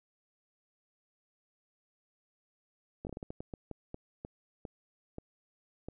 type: slowing click train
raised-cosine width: 2 ms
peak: -27 dBFS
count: 15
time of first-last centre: 3.05-5.886 s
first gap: 19 ms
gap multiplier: 1.32
effects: none